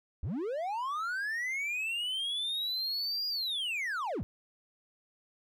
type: linear two-way sweep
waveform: triangle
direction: up then down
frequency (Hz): 57.2 to 4886 to 57.2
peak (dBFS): -30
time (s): 0.23-4.23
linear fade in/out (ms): 0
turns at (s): 3.28
effects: none